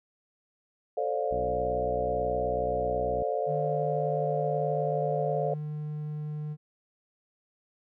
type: chord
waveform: sine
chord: D minor seventh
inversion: second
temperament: just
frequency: 440.5 / 528.6 / 587.3 / 704.8 Hz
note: A4 / C5 / D5 / F5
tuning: +2 / +18 / 0 / +16 cents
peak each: -32 dBFS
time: 0.97-5.54 s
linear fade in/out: 5 ms
type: harmonic tone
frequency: 61.74 Hz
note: B1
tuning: in tune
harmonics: 1 / 2 / 3 / 4 / 5 / 6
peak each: -38 / -41 / -43 / -44 / -45 / -46 dBFS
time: 1.31-3.23 s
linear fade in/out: 5 ms
type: tone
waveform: triangle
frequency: 150.9 Hz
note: D3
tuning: 47 cents sharp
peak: -30 dBFS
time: 3.46-6.57 s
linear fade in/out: 50 ms
effects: none